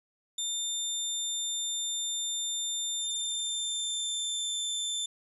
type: tone with pitch glide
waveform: 25% pulse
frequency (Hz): 3600 to 3548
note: A7 to A7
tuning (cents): +39 to +14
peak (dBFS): -26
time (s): 0.38-5.06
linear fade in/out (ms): 5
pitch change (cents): -25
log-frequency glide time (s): 2.98-4.6
effects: resampled to 32000 Hz